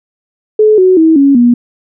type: tone with pitch steps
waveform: sine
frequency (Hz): 429.1 / 371.4 / 321.5 / 278.2 / 240.8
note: A4 / F#4 / E4 / C#4 / B3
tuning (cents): -43 / +7 / -43 / +6 / -44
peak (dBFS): -3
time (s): 0.59-1.54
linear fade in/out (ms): 5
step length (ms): 190
effects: none